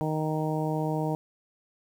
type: harmonic tone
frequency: 155.56 Hz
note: D#3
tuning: in tune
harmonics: 1 / 2 / 3 / 4 / 5 / 6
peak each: -29 / -32 / -34 / -35 / -36 / -37 dBFS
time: 0.01-1.15 s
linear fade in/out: 0 ms
effects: 9-bit